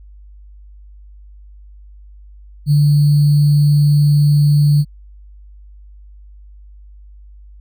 sine tone with sample-and-hold, 146.6 Hz, D3, 3 cents flat, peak -8 dBFS, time 2.66-4.85 s, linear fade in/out 50 ms, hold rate 4410 Hz, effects added 50 Hz sine -37 dBFS peak until 7.6 s

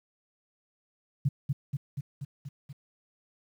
sine tone with echo, 138.9 Hz, C#3, 4 cents sharp, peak -21 dBFS, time 1.25-1.29 s, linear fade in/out 10 ms, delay 240 ms, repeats 6, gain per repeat -3 dB, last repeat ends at 2.73 s, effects 10-bit

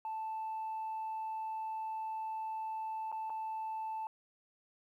sine tone with dropouts, 880 Hz, A5, in tune, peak -35 dBFS, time 0.05-4.07 s, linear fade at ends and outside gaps 1 ms, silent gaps 3.117-3.125 / 3.297-3.302 s, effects tanh soft clip ceiling -34 dBFS + 12-bit

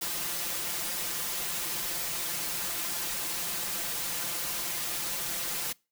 white noise with comb filter, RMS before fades -33 dBFS, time 0.01-5.73 s, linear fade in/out 10 ms, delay 5.8 ms, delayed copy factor +1, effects noise-tail reverb RT60 0.3 s tail -25 dB re dry

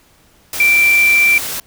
sine tone in noise, 2349 Hz, D7, in tune, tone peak -8 dBFS, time 0.6-1.38 s, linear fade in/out 2 ms, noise white, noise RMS -23 dBFS, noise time 0.53-1.6 s, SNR +12 dB, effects pink hiss -51 dBFS RMS until 1.66 s

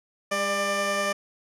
15% pulse tone pair together, 201.8 / 595 Hz, G#3 / D5, -49 / +22 cents, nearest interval octave + perfect fifth, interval 1871 cents, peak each -26 / -18 dBFS, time 0.31-1.13 s, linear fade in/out 10 ms, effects low-pass 10000 Hz 12 dB/octave

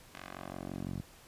10% pulse tone with band-pass filter sweep, 46 Hz, F#1, 9 cents flat, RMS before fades -42 dBFS, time 0.15-1.01 s, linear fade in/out 0 ms, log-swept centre 2300 to 130 Hz, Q 0.81, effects pink hiss -57 dBFS RMS until 1.27 s + resampled to 32000 Hz

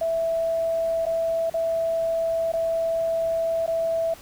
sine tone with dropouts, 659.3 Hz, E5, in tune, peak -21 dBFS, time 0.01-4.14 s, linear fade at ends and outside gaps 5 ms, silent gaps 1.055-1.064 / 1.499-1.54 / 2.52-2.535 / 3.663-3.677 s, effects pink hiss -46 dBFS RMS until 4.21 s

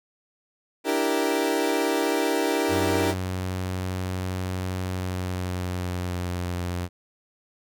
30% pulse chord, E half-diminished seventh, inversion third, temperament equal, 293.7 / 329.6 / 392 / 466.2 Hz, D4 / E4 / G4 / Bb4, 0 / 0 / 0 / 0 cents, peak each -25 dBFS, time 0.84-3.15 s, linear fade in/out 50 ms
sawtooth tone with pitch glide, 92.5 to 88.58 Hz, F#2 to F2, 0 to +25 cents, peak -23 dBFS, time 2.68-6.89 s, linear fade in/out 50 ms, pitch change -75 cents, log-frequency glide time 4.87-6.52 s
effects none

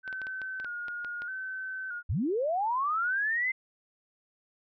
sine tone with vibrato, 1480 Hz, F#6, in tune, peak -34 dBFS, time 0.03-2.03 s, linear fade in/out 50 ms, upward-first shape square, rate 0.8 Hz, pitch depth 58 cents each way
clicks, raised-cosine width 0.3 ms, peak -28 dBFS, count 10, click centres 0.078 / 0.128 / 0.217 / 0.269 / 0.417 / 0.6 / 0.646 / 0.883 / 1.047 / 1.22 s
sine linear sweep, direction up, 60 to 2093 Hz, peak -26 dBFS, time 2.09-3.52 s, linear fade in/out 10 ms
effects none

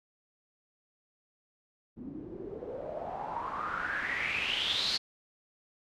white noise with low-pass filter sweep, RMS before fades -35 dBFS, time 1.96-4.98 s, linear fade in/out 20 ms, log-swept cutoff 240 to 4500 Hz, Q 7.4, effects none

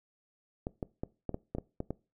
clicks, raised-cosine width 2 ms, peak -21 dBFS, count 9, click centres 0.669 / 0.828 / 1.035 / 1.293 / 1.344 / 1.55 / 1.584 / 1.804 / 1.906 s, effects noise-tail reverb RT60 0.3 s tail -21 dB re dry

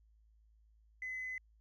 triangle tone with tanh clipping, 2026 Hz, B6, 44 cents sharp, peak -39 dBFS, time 1.02-1.38 s, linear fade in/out 2 ms, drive 4 dB, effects added 54 Hz sine -64 dBFS peak until 1.6 s

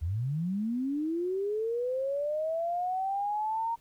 sine linear sweep, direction up, 73.42 to 932.3 Hz, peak -28 dBFS, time 0.01-3.76 s, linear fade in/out 20 ms, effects pink hiss -65 dBFS RMS until 3.8 s

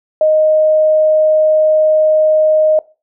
sine tone, 621 Hz, D#5, 3 cents flat, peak -7 dBFS, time 0.21-2.79 s, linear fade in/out 2 ms, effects noise-tail reverb RT60 0.3 s tail -20 dB re dry

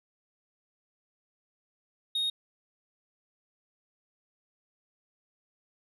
sine tone, 3726 Hz, A#7, 2 cents flat, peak -24 dBFS, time 2.15-2.3 s, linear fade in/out 5 ms, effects tanh soft clip ceiling -26 dBFS

